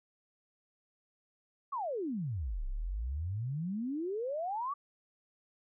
sine exponential two-way sweep, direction down then up, 1174.7 to 30.5 to 1174.7 Hz, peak -33 dBFS, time 1.72-4.74 s, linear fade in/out 10 ms, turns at 2.66 s, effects none

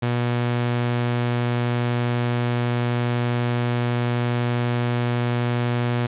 sawtooth tone, 120.8 Hz, B2, 38 cents flat, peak -16 dBFS, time 0.02-6.07 s, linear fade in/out 10 ms, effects resampled to 8000 Hz + 7-bit

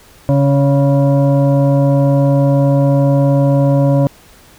sine tone with frequency modulation, 140 Hz, C#3, 18 cents sharp, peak -8 dBFS, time 0.29-4.07 s, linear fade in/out 0 ms, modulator 419 Hz, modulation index 1, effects pink hiss -44 dBFS RMS until 4.58 s

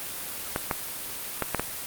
clicks, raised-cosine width 0.5 ms, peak -9 dBFS, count 5, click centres 0.561 / 0.712 / 1.423 / 1.547 / 1.596 s, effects white hiss -35 dBFS RMS until 1.86 s + Opus 32 kbps

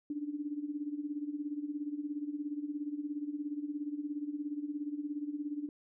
sine tone with tremolo, 293.7 Hz, D4, in tune, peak -32 dBFS, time 0.1-5.69 s, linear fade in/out 2 ms, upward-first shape sine, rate 17 Hz, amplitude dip 75%, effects none

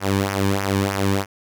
sawtooth tone with flanger, 98.2 Hz, G2, 4 cents sharp, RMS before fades -21 dBFS, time 0-1.26 s, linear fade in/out 50 ms, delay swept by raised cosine 0.24 to 1.54 ms, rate 3.2 Hz, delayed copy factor -0.7, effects none

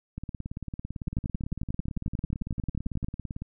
two click trains, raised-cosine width 5 ms, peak -22 / -17 dBFS, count 59 / 23, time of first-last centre 0.18-3.42 / 1.08-3.044 s, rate 17.9 / 11.2 Hz, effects none

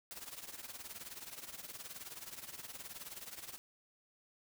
white noise with tremolo, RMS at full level -45 dBFS, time 0.11-3.58 s, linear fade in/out 0 ms, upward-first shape triangle, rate 19 Hz, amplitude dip 85%, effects none

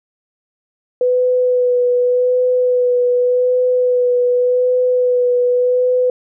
sine tone with vibrato, 496.8 Hz, B4, 10 cents sharp, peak -11 dBFS, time 1.01-6.1 s, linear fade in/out 2 ms, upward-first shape sine, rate 0.86 Hz, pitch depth 18 cents each way, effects none

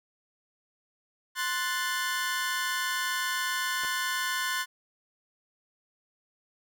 sawtooth chord, F# diminished, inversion second, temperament equal, 1046.5 / 1480 / 1760 Hz, C6 / F#6 / A6, 0 / 0 / 0 cents, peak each -29 dBFS, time 1.35-4.66 s, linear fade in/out 50 ms
clicks, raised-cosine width 0.5 ms, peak -26 dBFS, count 2, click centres 3.836 / 3.848 s
effects none

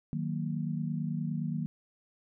sine chord, D# minor, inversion none, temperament equal, 155.56 / 185 / 233.1 Hz, D#3 / F#3 / A#3, 0 / 0 / 0 cents, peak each -33 / -36 / -36 dBFS, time 0.13-1.66 s, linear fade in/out 0 ms, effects none

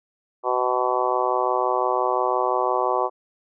harmonic tone, 125.8 Hz, B2, 32 cents sharp, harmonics 3 / 4 / 5 / 6 / 7 / 8 / 9, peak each -27 / -27 / -27 / -27 / -27 / -27 / -27 dBFS, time 0.43-3.1 s, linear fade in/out 50 ms, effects none

